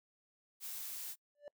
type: noise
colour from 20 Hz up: blue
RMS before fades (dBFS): -44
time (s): 0.6-1.16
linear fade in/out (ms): 50
type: tone with exponential growth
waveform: triangle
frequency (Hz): 584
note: D5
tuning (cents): -10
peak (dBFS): -40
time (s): 1.35-1.48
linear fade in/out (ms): 1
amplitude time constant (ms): 27
effects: noise-tail reverb RT60 0.1 s tail -26 dB re dry